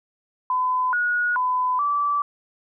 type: tone with pitch steps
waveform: sine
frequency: 1011 / 1452 / 1006 / 1159 Hz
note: B5 / F#6 / B5 / D6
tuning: +40 / -33 / +32 / -23 cents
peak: -19 dBFS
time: 0.5-2.22 s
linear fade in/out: 2 ms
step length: 430 ms
effects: none